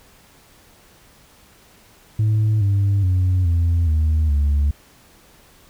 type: tone with pitch steps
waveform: sine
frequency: 107.9 / 99.52 / 91.79 / 84.66 / 78.08 / 72.01 Hz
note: A2 / G2 / F#2 / E2 / D#2 / D2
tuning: -33 / +27 / -13 / +47 / +7 / -33 cents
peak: -12 dBFS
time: 2.19-4.71 s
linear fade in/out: 5 ms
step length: 420 ms
effects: tanh soft clip ceiling -13 dBFS + pink hiss -51 dBFS RMS until 5.69 s

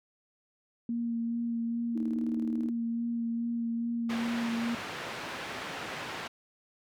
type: tone with vibrato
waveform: sine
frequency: 233.1 Hz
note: A#3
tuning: in tune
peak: -29 dBFS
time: 0.89-4.75 s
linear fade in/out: 2 ms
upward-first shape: sine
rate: 2.4 Hz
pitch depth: 15 cents each way
type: tone with tremolo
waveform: sine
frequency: 311.1 Hz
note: D#4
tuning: in tune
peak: -32 dBFS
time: 1.95-2.7 s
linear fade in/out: 10 ms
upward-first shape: square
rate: 19 Hz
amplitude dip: 55%
type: band-pass noise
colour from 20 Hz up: white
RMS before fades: -39 dBFS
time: 4.09-6.28 s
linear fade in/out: 10 ms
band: 110 to 2300 Hz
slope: 12 dB/octave
effects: none

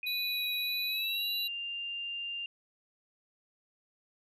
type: tone with pitch glide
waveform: sine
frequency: 2489 to 2794 Hz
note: D#7 to F7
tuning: 0 to 0 cents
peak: -35 dBFS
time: 0.03-2.46 s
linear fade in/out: 2 ms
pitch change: +200 cents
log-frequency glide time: 0.86-1.23 s
type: tone with vibrato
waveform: square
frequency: 3927 Hz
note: B7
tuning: 11 cents flat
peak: -33 dBFS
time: 0.06-1.48 s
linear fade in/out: 10 ms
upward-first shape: sine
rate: 1.7 Hz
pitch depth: 11 cents each way
effects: none

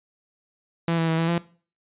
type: tone with pitch steps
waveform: sawtooth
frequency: 167.3 / 164.2 / 162.1 / 165.2 / 170.7 Hz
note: E3 / E3 / E3 / E3 / F3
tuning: +26 / -6 / -29 / +4 / -39 cents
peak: -17 dBFS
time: 0.88-1.38 s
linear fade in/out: 2 ms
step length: 100 ms
effects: noise-tail reverb RT60 0.4 s tail -19 dB re dry + resampled to 8000 Hz

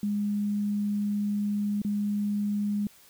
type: tone with dropouts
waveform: sine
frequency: 205.7 Hz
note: G#3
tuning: 16 cents flat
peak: -25 dBFS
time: 0.03-2.87 s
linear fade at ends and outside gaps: 2 ms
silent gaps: 1.818-1.848 s
effects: white hiss -56 dBFS RMS until 3.09 s

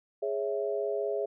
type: chord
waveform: sine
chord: C# minor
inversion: second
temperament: equal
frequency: 415.3 / 554.4 / 659.3 Hz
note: G#4 / C#5 / E5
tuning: 0 / 0 / 0 cents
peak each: -31 / -34 / -34 dBFS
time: 0.22-1.26 s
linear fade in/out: 10 ms
effects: none

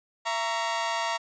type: chord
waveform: sawtooth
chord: A# diminished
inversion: second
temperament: just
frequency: 671.3 / 932.3 / 1118.8 Hz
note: E5 / A#5 / C#6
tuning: +31 / 0 / +16 cents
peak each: -28 / -25 / -31 dBFS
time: 0.25-1.18 s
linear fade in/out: 20 ms
effects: resampled to 16000 Hz

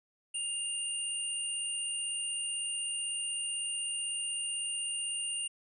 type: tone pair together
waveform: sine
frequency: 2807 / 9031 Hz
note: F7 / C#9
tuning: +8 / +31 cents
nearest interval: octave + minor sixth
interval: 2023 cents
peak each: -36 / -35 dBFS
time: 0.34-5.48 s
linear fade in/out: 10 ms
effects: none

